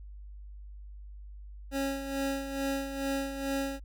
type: tone with tremolo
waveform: 25% pulse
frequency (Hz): 273.9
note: C#4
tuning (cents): -21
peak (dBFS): -25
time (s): 1.71-3.8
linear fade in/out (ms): 50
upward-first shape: sine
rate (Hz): 2.3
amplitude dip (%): 60
effects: added 50 Hz sine -43 dBFS peak until 3.84 s